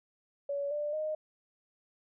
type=tone with pitch steps; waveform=sine; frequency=566 / 591.4 / 617.9 Hz; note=C#5 / D5 / D#5; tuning=+36 / +12 / -12 cents; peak=-31 dBFS; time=0.49-1.15 s; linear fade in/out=5 ms; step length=220 ms; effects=none

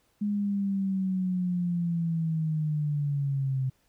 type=linear sweep; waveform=sine; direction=down; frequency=207.7 to 130 Hz; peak=-25 dBFS; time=0.21-3.7 s; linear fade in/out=10 ms; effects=pink hiss -69 dBFS RMS until 3.88 s

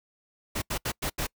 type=noise bursts at uneven times; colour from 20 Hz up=pink; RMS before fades=-30 dBFS; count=5; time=0.55-0.62 / 0.7-0.78 / 0.85-0.92 / 1.02-1.1 / 1.18-1.27 s; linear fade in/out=10 ms; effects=noise-tail reverb RT60 0.1 s tail -26 dB re dry

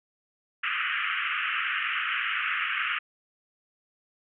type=band-pass noise; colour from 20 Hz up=pink; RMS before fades=-29 dBFS; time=0.63-2.99 s; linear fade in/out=10 ms; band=1200 to 3000 Hz; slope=96 dB/octave; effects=none

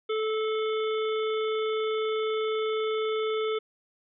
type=harmonic tone; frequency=436 Hz; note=A4; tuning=16 cents flat; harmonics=1 / 3 / 5 / 7 / 8; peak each=-26 / -35 / -40 / -43 / -41 dBFS; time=0.09-3.59 s; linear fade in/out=10 ms; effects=none

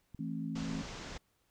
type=click; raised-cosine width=5 ms; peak=-35 dBFS; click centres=0.147 s
type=chord; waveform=sine; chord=A minor; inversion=second; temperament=equal with one note detuned; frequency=164.81 / 220 / 267.9 Hz; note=E3 / A3 / C4; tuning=0 / 0 / +41 cents; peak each=-39 / -40 / -40 dBFS; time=0.19-0.82 s; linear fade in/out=5 ms
type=low-pass noise; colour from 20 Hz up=pink; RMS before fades=-45 dBFS; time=0.55-1.18 s; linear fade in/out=10 ms; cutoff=7100 Hz; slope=48 dB/octave
effects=pink hiss -75 dBFS RMS until 1.5 s

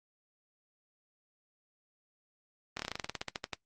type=slowing click train; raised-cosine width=0.2 ms; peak=-17 dBFS; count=16; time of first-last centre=2.77-3.533 s; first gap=24 ms; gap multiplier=1.1; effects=noise-tail reverb RT60 0.1 s tail -19 dB re dry + Opus 24 kbps

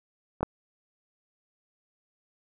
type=clicks; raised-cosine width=1 ms; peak=-21 / -10 dBFS; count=2; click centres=0.408 / 0.43 s; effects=none

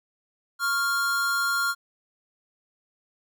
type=tone pair together; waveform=square; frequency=1102.1 / 1396.9 Hz; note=C#6 / F6; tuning=-10 / 0 cents; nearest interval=major third; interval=410 cents; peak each=-32 / -24 dBFS; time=0.59-1.75 s; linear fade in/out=50 ms; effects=none

